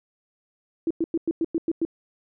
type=tone bursts; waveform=sine; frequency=329.6 Hz; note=E4; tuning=in tune; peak=-20 dBFS; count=8; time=0.87-1.851 s; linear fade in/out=2 ms; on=36 ms; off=99 ms; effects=none